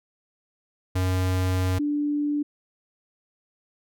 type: tone pair in turn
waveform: square / sine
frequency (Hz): 92.5 / 293.1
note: F#2 / D4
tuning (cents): 0 / -3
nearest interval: octave + minor sixth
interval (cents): 1997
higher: second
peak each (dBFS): -22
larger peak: neither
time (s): 0.95-1.79 / 1.79-2.43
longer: first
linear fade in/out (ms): 10
effects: none